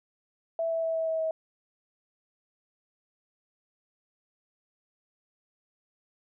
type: tone with pitch steps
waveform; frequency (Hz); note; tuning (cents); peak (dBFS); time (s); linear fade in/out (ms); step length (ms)
sine; 660 / 656.2 / 652.4 / 648.7 / 644.9 / 641.2; E5 / E5 / E5 / E5 / E5 / E5; +2 / -8 / -18 / -28 / -38 / -48; -26; 0.59-1.31; 2; 120
effects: none